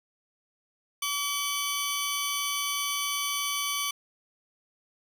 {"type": "tone pair together", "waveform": "15% pulse", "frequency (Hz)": [1143, 3051], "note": ["D6", "G7"], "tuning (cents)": [-47, -48], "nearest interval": "octave + perfect fourth", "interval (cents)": 1699, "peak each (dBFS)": -24, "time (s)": [1.02, 3.91], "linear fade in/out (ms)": 5, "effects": []}